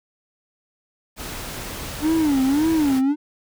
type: noise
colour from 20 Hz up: pink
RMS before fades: -32 dBFS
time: 1.16-3.02 s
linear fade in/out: 50 ms
type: tone with vibrato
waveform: triangle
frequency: 292.3 Hz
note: D4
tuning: 8 cents flat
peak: -14 dBFS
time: 2.01-3.16 s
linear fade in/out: 50 ms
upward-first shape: sine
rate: 1.8 Hz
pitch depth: 190 cents each way
effects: none